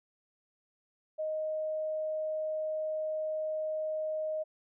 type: tone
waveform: sine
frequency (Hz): 623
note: D#5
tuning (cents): +2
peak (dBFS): -31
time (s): 1.18-4.44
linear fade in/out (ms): 20
effects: none